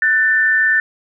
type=tone pair together; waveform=sine; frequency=1495.3 / 1783 Hz; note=F#6 / A6; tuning=+18 / +22 cents; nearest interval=minor third; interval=304 cents; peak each=-18 / -12 dBFS; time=0.02-0.8 s; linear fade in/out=2 ms; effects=none